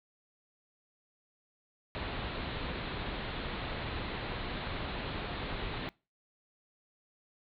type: low-pass noise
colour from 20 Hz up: pink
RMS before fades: -38 dBFS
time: 1.95-5.89 s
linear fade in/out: 0 ms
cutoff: 4200 Hz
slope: 96 dB/octave
effects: noise-tail reverb RT60 0.3 s tail -23 dB re dry